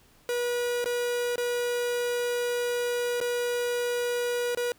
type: tone with dropouts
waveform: 45% pulse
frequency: 484.2 Hz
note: B4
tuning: 34 cents flat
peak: -26 dBFS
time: 0.29-4.72 s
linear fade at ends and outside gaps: 1 ms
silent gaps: 0.843-0.858 / 1.358-1.38 / 3.203-3.212 / 4.549-4.573 s
effects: pink hiss -60 dBFS RMS until 4.78 s